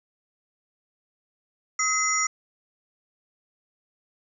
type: tone cluster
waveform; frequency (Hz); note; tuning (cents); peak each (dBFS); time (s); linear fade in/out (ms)
sine; 1277 / 2048 / 5690 / 6950; D#6 / C7 / F8 / A8; +45 / -38 / +31 / -22; -27; 1.79-2.27; 5
effects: none